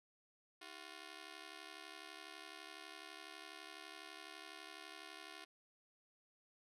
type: ring-modulated tone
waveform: 5% pulse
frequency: 358.1 Hz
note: F4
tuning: 43 cents sharp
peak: -37 dBFS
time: 0.61-5.45 s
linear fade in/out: 10 ms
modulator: 36 Hz
effects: low-pass 9000 Hz 12 dB/octave